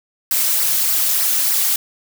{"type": "noise with flanger", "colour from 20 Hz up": "blue", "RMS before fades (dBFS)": -17, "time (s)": [0.31, 1.76], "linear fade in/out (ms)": 2, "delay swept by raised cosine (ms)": [0.28, 2.98], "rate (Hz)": 3.3, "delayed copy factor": -0.65, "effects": []}